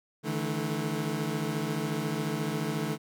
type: tone cluster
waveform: 25% pulse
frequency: 147.4 / 161.6 / 217 Hz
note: D3 / E3 / A3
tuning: +7 / -34 / -24 cents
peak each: -30 dBFS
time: 0.23-2.98 s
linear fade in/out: 50 ms
effects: none